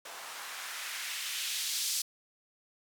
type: noise with band-pass filter sweep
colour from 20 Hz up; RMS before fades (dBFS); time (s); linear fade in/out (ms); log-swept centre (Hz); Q
blue; -37; 0.05-2.02; 5; 740 to 5200; 1.2
effects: none